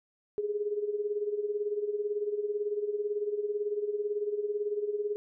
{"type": "tone with tremolo", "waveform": "sine", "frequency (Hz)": 415.3, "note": "G#4", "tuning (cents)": 0, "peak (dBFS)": -26, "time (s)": [0.38, 5.16], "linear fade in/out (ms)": 0, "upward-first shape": "sine", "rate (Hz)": 18, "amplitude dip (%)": 70, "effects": []}